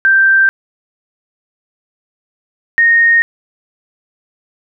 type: tone pair in turn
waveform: sine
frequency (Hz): 1568 / 1853.7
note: G6 / A#6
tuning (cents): 0 / -10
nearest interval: minor third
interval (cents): 290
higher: second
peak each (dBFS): -6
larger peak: neither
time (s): 0.05-0.49 / 2.78-3.22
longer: neither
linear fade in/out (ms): 0
effects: none